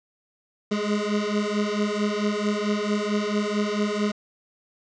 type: beating tone pair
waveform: 25% pulse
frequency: 206 / 210.5 Hz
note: G#3 / G#3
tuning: -14 / +24 cents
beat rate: 4.5 Hz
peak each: -22 dBFS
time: 0.71-4.12 s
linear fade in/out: 10 ms
effects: resampled to 16000 Hz + 7-bit